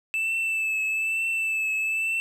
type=tone with vibrato; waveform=triangle; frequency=2637 Hz; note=E7; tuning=in tune; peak=-22 dBFS; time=0.14-2.2 s; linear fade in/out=0 ms; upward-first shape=triangle; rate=1.1 Hz; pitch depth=33 cents each way; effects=none